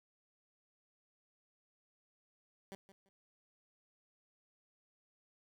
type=tone with echo; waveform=15% pulse; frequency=194.6 Hz; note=G3; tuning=12 cents flat; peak=-40 dBFS; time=2.72-2.75 s; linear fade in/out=0 ms; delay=170 ms; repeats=2; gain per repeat=-13 dB; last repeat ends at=3.09 s; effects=none